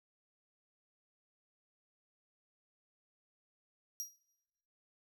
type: tone with exponential decay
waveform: sawtooth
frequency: 5720 Hz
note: F8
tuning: 41 cents sharp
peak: -32 dBFS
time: 4-4.16 s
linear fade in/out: 0 ms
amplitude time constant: 34 ms
effects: noise-tail reverb RT60 1.0 s tail -24 dB re dry